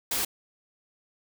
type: noise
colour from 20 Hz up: white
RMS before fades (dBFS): -28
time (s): 0.11-0.25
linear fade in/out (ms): 5
effects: none